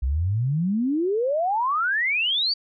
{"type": "exponential sweep", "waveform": "sine", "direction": "up", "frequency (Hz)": [60.6, 4706], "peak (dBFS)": -20, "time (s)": [0.02, 2.54], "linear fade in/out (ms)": 10, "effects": []}